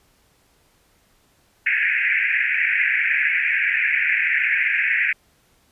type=band-pass noise; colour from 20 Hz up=white; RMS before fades=-20 dBFS; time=1.66-5.13 s; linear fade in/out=5 ms; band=1600 to 2500 Hz; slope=96 dB/octave; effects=pink hiss -60 dBFS RMS until 5.71 s + resampled to 32000 Hz